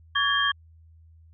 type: tone cluster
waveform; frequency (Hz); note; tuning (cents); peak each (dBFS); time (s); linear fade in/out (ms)
sine; 1130 / 1658 / 1771 / 3194; C#6 / G#6 / A6 / G7; +33 / -3 / +11 / +32; -26 / -25 / -31 / -25; 0.15-0.52; 10
effects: added 81 Hz sine -50 dBFS peak until 1.33 s